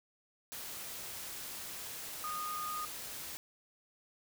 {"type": "tone in noise", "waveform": "sine", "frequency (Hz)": 1232, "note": "D#6", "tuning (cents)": -17, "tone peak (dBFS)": -37, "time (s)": [2.24, 2.85], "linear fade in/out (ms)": 0, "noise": "white", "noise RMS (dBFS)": -44, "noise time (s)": [0.52, 3.37], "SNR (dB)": 4, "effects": []}